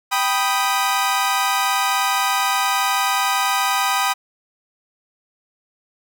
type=chord; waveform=sawtooth; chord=G augmented; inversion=none; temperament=equal; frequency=784 / 987.8 / 1244.5 Hz; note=G5 / B5 / D#6; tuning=0 / 0 / 0 cents; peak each=-18 dBFS; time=0.11-4.14 s; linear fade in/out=20 ms; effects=none